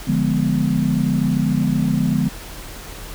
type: chord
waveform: sine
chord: D diminished seventh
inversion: none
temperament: equal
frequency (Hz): 146.83 / 174.61 / 207.7 / 246.9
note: D3 / F3 / Ab3 / Cb4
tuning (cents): 0 / 0 / 0 / 0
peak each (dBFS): -21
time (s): 0.07-2.29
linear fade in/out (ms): 10
effects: added 42 Hz sine -36 dBFS peak until 3.14 s + pink hiss -36 dBFS RMS until 3.14 s